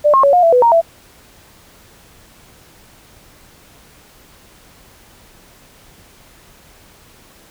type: tone with pitch steps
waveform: sine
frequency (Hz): 592 / 1074 / 561 / 714 / 667 / 496.5 / 933 / 666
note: D5 / C6 / C#5 / F5 / E5 / B4 / A#5 / E5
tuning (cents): +14 / +45 / +21 / +38 / +20 / +9 / +1 / +18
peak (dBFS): -7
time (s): 0.04-0.816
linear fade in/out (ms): 20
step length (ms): 97
effects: pink hiss -46 dBFS RMS until 7.5 s